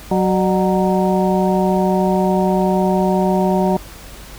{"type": "harmonic tone with a mistuned harmonic", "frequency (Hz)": 186.1, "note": "F#3", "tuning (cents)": 10, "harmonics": [1, 2, 3, 4, 5], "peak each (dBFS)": [-16, -19, -21, -22, -23], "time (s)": [0.11, 3.77], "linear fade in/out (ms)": 5, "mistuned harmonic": 3, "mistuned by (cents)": 130, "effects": ["added 50 Hz sine -38 dBFS peak until 4.38 s", "pink hiss -38 dBFS RMS until 4.38 s"]}